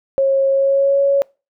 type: tone with pitch glide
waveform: sine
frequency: 543 to 556.7 Hz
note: C#5 to C#5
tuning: -36 to +7 cents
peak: -11 dBFS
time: 0.18-1.22 s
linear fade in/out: 0 ms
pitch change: +43 cents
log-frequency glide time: 0.49-1 s
effects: noise-tail reverb RT60 0.3 s tail -25 dB re dry